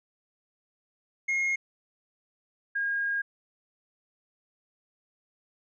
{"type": "tone pair in turn", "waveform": ["triangle", "sine"], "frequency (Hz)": [2149, 1625.8], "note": ["C7", "G#6"], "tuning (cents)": [46, -37], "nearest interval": "perfect fourth", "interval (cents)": 483, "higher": "first", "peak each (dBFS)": [-23, -26], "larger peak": "first", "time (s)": [[1.28, 1.56], [2.75, 3.22]], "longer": "second", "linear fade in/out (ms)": 10, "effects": ["resampled to 22050 Hz"]}